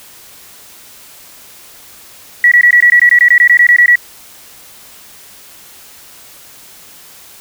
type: tone bursts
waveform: sine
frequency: 1935 Hz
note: B6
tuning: 36 cents flat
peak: -3 dBFS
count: 16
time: 2.44-3.956 s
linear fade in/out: 2 ms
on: 76 ms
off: 20 ms
effects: white hiss -38 dBFS RMS until 7.4 s